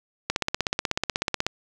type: click train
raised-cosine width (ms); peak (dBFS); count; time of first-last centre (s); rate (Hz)
0.2; -6; 20; 0.3-1.466; 16.3
effects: none